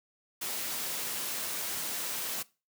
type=noise; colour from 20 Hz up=white; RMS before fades=-35 dBFS; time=0.41-2.43 s; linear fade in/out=10 ms; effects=noise-tail reverb RT60 0.3 s tail -21 dB re dry + high-pass 150 Hz 12 dB/octave